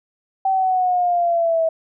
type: linear sweep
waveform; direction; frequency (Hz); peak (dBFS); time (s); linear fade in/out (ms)
sine; down; 773 to 645; -15; 0.45-1.69; 5
effects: none